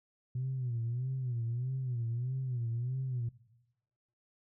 sine tone with vibrato, 123.47 Hz, B2, in tune, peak -31 dBFS, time 0.35-3.29 s, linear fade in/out 5 ms, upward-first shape sine, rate 1.6 Hz, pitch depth 120 cents each way, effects noise-tail reverb RT60 1.0 s tail -19 dB re dry + tanh soft clip ceiling -28 dBFS

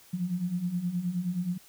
sine beating tone pair, 171 / 180.5 Hz, F3 / F#3, -36 / -43 cents, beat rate 9.5 Hz, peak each -34 / -29 dBFS, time 0.13-1.58 s, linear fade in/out 10 ms, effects white hiss -56 dBFS RMS until 1.68 s

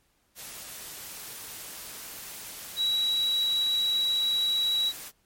sine tone in noise, 3891 Hz, B7, 27 cents flat, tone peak -23 dBFS, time 2.76-4.93 s, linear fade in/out 50 ms, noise white, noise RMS -41 dBFS, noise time 0.35-5.12 s, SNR +15 dB, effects pink hiss -69 dBFS RMS until 5.25 s + MP3 64 kbps

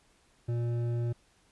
sine tone with hard clipping, 118.7 Hz, A#2, 32 cents sharp, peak -30 dBFS, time 0.48-1.13 s, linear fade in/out 10 ms, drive 9 dB, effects pink hiss -66 dBFS RMS until 1.51 s + resampled to 24000 Hz

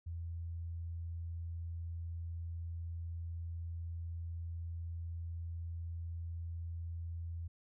sine tone, 84 Hz, E2, 33 cents sharp, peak -39 dBFS, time 0.06-7.48 s, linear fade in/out 10 ms, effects none

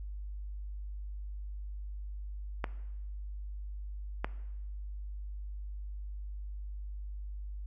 clicks, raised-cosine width 0.5 ms, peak -17 dBFS, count 2, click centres 2.642 / 4.245 s, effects noise-tail reverb RT60 1.0 s tail -17 dB re dry + added 50 Hz sine -38 dBFS peak until 7.66 s

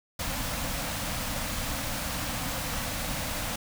pink band-stop noise, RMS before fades -32 dBFS, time 0.19-3.56 s, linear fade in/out 5 ms, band 310 to 480 Hz, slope 96 dB/octave, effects none

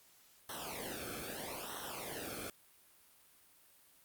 pink noise with flanger, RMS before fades -43 dBFS, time 0.49-2.5 s, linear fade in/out 2 ms, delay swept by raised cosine 0.42 to 1.06 ms, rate 0.78 Hz, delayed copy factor -0.95, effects white hiss -65 dBFS RMS until 4.04 s + Opus 48 kbps

